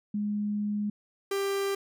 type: tone pair in turn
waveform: sine / 45% pulse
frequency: 207.7 / 394.9 Hz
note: G#3 / G4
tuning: 0 / +13 cents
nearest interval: major seventh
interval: 1113 cents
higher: second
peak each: -27 dBFS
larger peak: neither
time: 0.14-0.9 / 1.31-1.75 s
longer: first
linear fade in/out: 5 ms
effects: none